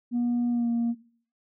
sine tone with pitch glide, 240.7 to 234.4 Hz, B3 to A#3, -44 to +10 cents, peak -21 dBFS, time 0.11-0.95 s, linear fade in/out 50 ms, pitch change -46 cents, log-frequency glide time 0.5-0.69 s, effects noise-tail reverb RT60 0.5 s tail -18 dB re dry + tanh soft clip ceiling -21 dBFS

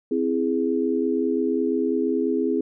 sine chord, C augmented, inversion none, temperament equal with one note detuned, 260.6 / 329.6 / 415.3 Hz, C4 / E4 / G#4, -7 / 0 / 0 cents, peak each -24 / -25 / -24 dBFS, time 0.11-2.61 s, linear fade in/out 5 ms, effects none

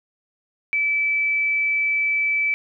sine tone, 2310 Hz, D7, 29 cents flat, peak -18 dBFS, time 0.73-2.54 s, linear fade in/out 0 ms, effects none

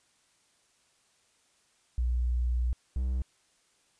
sine / triangle tone pair in turn, 60.7 / 63.56 Hz, B1 / C2, -29 / -50 cents, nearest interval minor second, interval 79 cents, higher second, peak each -25 dBFS, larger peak neither, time 1.98-2.73 / 2.96-3.22 s, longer first, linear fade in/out 0 ms, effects white hiss -68 dBFS RMS until 3.99 s + resampled to 22050 Hz

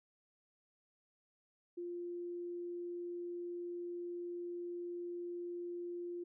sine tone, 349.2 Hz, F4, in tune, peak -40 dBFS, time 1.77-6.24 s, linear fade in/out 10 ms, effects none

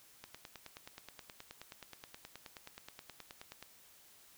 click train, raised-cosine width 0.2 ms, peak -30 dBFS, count 33, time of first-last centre 0.24-3.626 s, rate 9.45 Hz, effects white hiss -62 dBFS RMS until 4.37 s

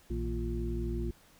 harmonic tone with a mistuned harmonic, 58 Hz, A#1, 8 cents flat, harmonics 1 / 2 / 3 / 4 / 6, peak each -33 / -41 / -43 / -40 / -38 dBFS, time 0.1-1.11 s, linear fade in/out 5 ms, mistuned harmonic 3, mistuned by -140 cents, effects pink hiss -61 dBFS RMS until 1.39 s

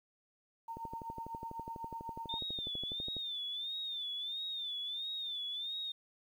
sine tone with tremolo, 915 Hz, A#5, 32 cents flat, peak -38 dBFS, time 0.68-2.39 s, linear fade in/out 5 ms, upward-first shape triangle, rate 8 Hz, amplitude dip 80%
click train, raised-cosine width 2 ms, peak -32 dBFS, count 30, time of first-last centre 0.77-3.167 s, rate 12.1 Hz
sine tone with vibrato, 3577 Hz, A7, 28 cents sharp, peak -37 dBFS, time 2.29-5.92 s, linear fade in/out 5 ms, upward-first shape sine, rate 1.5 Hz, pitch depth 95 cents each way
effects 11-bit

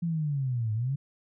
sine linear two-way sweep, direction down then up, 172.8 to 105.6 to 143.4 Hz, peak -26 dBFS, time 0.02-0.96 s, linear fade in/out 10 ms, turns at 0.73 s, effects none

